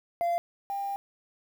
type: tone pair in turn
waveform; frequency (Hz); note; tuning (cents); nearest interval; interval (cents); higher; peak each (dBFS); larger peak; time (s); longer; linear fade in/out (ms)
sine; 689 / 796.3; F5 / G5; -24 / +27; minor third; 251; second; -22 / -29; first; 0.21-0.38 / 0.7-0.96; second; 0
effects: tanh soft clip ceiling -23 dBFS + 8-bit